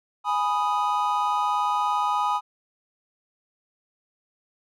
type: chord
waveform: triangle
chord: G# minor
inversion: none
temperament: equal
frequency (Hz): 830.6 / 987.8 / 1244.5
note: G#5 / B5 / D#6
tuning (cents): 0 / 0 / 0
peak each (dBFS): -24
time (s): 0.24-2.41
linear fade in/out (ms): 50
effects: none